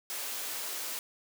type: high-pass noise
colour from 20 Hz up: white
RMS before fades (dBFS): -37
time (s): 0.1-0.99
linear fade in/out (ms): 0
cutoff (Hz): 350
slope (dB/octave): 12
effects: none